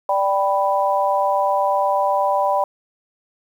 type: chord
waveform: sine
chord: G major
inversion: second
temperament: equal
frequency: 587.3 / 784 / 987.8 Hz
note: D5 / G5 / B5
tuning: 0 / 0 / 0 cents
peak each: -20 dBFS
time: 0.09-2.64 s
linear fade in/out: 2 ms
effects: 8-bit